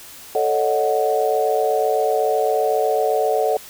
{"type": "chord", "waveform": "sine", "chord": "D# half-diminished seventh", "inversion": "second", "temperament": "equal", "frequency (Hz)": [440, 554.4, 622.3, 740], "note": ["A4", "C#5", "D#5", "F#5"], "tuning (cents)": [0, 0, 0, 0], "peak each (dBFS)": [-20, -23, -23, -21], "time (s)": [0.35, 3.57], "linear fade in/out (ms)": 2, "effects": ["white hiss -40 dBFS RMS until 3.69 s"]}